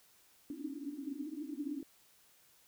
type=band-pass noise; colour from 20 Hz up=pink; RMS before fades=-42 dBFS; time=0.5-1.83 s; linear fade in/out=2 ms; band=270 to 310 Hz; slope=96 dB/octave; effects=white hiss -66 dBFS RMS until 2.67 s